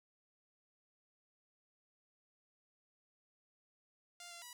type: tone with pitch steps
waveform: 5% pulse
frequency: 699 / 688 / 974 Hz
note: F5 / F5 / B5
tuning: +1 / -26 / -24 cents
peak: -38 dBFS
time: 4.2-4.53 s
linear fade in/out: 2 ms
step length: 110 ms
effects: none